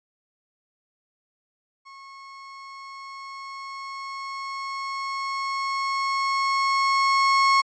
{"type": "tone with level ramp", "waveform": "35% pulse", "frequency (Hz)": 1092, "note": "C#6", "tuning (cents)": -26, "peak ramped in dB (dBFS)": [-41, -14], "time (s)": [1.85, 7.62], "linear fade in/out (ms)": 20, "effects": ["resampled to 16000 Hz"]}